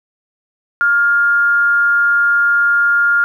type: tone with amplitude modulation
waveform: sine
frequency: 1408 Hz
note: F6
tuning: 14 cents sharp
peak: -8 dBFS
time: 0.81-3.24 s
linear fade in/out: 0 ms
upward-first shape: sine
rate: 274 Hz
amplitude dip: 35%
effects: 8-bit